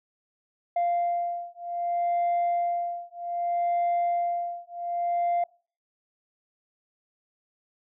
sine beating tone pair, 695 / 695.64 Hz, F5 / F5, -9 / -7 cents, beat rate 0.64 Hz, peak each -26 dBFS, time 0.76-5.44 s, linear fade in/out 5 ms, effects noise-tail reverb RT60 0.4 s tail -25 dB re dry + tanh soft clip ceiling -20 dBFS

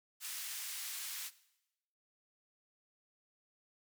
white band-pass noise, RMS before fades -43 dBFS, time 0.2-1.31 s, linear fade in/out 50 ms, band 1600 to 16000 Hz, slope 12 dB/octave, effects noise-tail reverb RT60 0.9 s tail -18 dB re dry

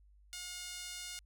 5% pulse tone with high-pass filter, 717 Hz, F5, 45 cents sharp, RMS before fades -45 dBFS, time 0.33-1.19 s, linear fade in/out 0 ms, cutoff 1700 Hz, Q 0.72, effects added 50 Hz sine -60 dBFS peak until 1.25 s

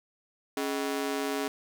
sawtooth ring-modulated tone, 349.2 Hz, F4, in tune, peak -22 dBFS, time 0.57-1.48 s, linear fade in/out 2 ms, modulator 72.3 Hz, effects none

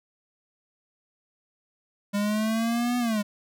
square linear two-way sweep, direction up then down, 201.3 to 246.9 to 201.3 Hz, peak -24 dBFS, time 2.13-3.23 s, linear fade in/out 20 ms, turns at 2.98 s, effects none

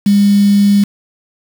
sine tone with quantisation, 202.1 Hz, G#3, 47 cents flat, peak -6 dBFS, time 0.06-0.84 s, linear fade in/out 5 ms, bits 4, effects none

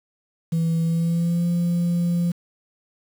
sine tone with pitch glide, 164.81 to 173 Hz, E3 to F3, 0 to -16 cents, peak -16 dBFS, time 0.52-2.32 s, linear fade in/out 10 ms, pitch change +84 cents, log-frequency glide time 0.84-1.47 s, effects tanh soft clip ceiling -17 dBFS + 7-bit

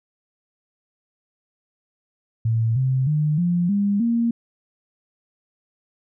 sine tone with pitch steps, 113.3 / 130.9 / 151.24 / 174.73 / 201.9 / 233.2 Hz, A#2 / C3 / D#3 / F3 / G#3 / A#3, -49 / +1 / -49 / +1 / -49 / +1 cents, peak -17 dBFS, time 2.45-4.31 s, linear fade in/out 5 ms, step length 310 ms, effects none

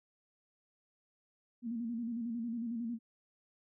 sine tone with vibrato, 233 Hz, A#3, 1 cent flat, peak -35 dBFS, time 1.62-2.99 s, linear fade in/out 50 ms, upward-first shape square, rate 11 Hz, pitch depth 57 cents each way, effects none

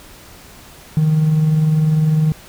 triangle tone with tremolo, 155.56 Hz, D#3, in tune, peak -6 dBFS, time 0.97-2.32 s, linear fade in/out 0 ms, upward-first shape sine, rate 20 Hz, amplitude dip 50%, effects tanh soft clip ceiling -7 dBFS + pink hiss -41 dBFS RMS until 2.48 s

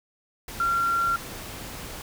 sine tone in noise, 1374 Hz, F6, 29 cents flat, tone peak -21 dBFS, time 0.6-1.16 s, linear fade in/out 2 ms, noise pink, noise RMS -38 dBFS, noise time 0.48-2.02 s, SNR +14 dB, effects none

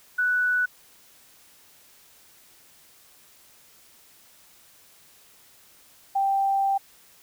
sine tone pair in turn, 1482 / 785.1 Hz, F#6 / G5, +2 / +2 cents, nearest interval major seventh, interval 1100 cents, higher first, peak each -20 dBFS, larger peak neither, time 0.18-0.66 / 6.15-6.78 s, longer second, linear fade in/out 10 ms, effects white hiss -55 dBFS RMS until 7.22 s

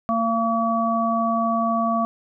harmonic tone, 228 Hz, A#3, 38 cents flat, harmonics 1 / 3 / 5, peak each -23 / -23 / -23 dBFS, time 0.09-2.05 s, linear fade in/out 0 ms, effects none

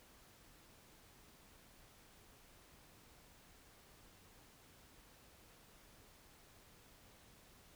silence, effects pink hiss -64 dBFS RMS until 7.75 s

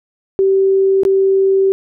sine tone with dropouts, 386.7 Hz, G4, 24 cents flat, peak -9 dBFS, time 0.39-1.72 s, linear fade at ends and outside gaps 0 ms, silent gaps 1.034-1.051 s, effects none

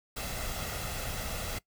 pink noise with comb filter, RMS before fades -36 dBFS, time 0.16-1.59 s, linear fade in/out 10 ms, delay 1.5 ms, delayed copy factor +0.5, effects noise-tail reverb RT60 0.1 s tail -20 dB re dry

